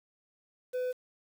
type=tone with quantisation; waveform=triangle; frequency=503 Hz; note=B4; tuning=32 cents sharp; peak=-28 dBFS; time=0.73-0.93 s; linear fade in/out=20 ms; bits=9; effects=none